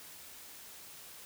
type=silence; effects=white hiss -51 dBFS RMS until 1.25 s